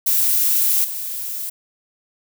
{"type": "noise with level steps", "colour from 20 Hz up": "violet", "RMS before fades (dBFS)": [-17, -27], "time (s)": [0.06, 1.5], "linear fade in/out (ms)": 10, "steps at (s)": 0.84, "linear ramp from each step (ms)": 5, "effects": []}